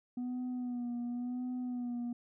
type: tone with vibrato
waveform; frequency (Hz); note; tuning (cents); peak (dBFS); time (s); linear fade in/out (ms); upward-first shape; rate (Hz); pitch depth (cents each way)
sine; 245.4; B3; -11; -32; 0.17-2.13; 5; sine; 0.93; 38
effects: tanh soft clip ceiling -34 dBFS